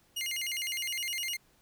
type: tone with vibrato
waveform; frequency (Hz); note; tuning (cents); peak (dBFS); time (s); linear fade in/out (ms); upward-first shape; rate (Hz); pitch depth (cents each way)
sawtooth; 2460; D#7; -20; -29; 0.16-1.37; 10; square; 9.8; 270
effects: pink hiss -66 dBFS RMS until 1.61 s